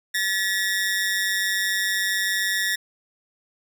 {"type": "ring-modulated tone", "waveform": "sawtooth", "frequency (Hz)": 1827, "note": "A#6", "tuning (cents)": -35, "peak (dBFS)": -15, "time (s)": [0.14, 2.76], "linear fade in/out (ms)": 10, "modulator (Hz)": 97.7, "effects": []}